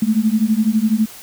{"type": "beating tone pair", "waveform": "sine", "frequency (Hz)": [212.2, 224.2], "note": ["G#3", "A3"], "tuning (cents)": [38, 33], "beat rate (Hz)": 12, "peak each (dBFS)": [-16, -16], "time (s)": [0.02, 1.06], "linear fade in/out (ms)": 5, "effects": ["white hiss -38 dBFS RMS until 1.22 s"]}